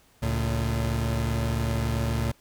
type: tone pair together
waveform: 30% pulse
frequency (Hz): 70.4 / 113.31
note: C#2 / A#2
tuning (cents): +27 / -49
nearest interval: minor sixth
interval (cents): 824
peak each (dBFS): -25 / -24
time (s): 0.22-2.32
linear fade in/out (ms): 10
effects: pink hiss -60 dBFS RMS until 2.4 s